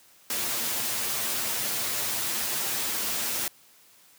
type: noise with comb filter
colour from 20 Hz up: white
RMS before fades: -29 dBFS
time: 0.3-3.48 s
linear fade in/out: 2 ms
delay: 8.7 ms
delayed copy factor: +0.8
effects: white hiss -57 dBFS RMS until 4.18 s + high-pass 100 Hz 12 dB/octave